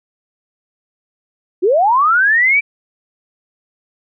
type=linear sweep; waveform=sine; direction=up; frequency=329.6 to 2349 Hz; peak=-9 dBFS; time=1.62-2.61 s; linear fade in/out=20 ms; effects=none